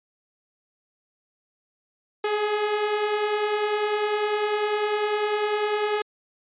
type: beating tone pair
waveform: sawtooth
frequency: 411.1 / 421.1 Hz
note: G#4 / G#4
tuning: -18 / +24 cents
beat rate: 10 Hz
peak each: -27 / -19 dBFS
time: 2.24-6.02 s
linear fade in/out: 5 ms
effects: resampled to 8000 Hz